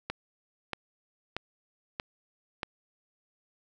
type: click train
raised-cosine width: 0.3 ms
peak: -16 dBFS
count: 5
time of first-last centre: 0.1-2.632 s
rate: 1.58 Hz
effects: none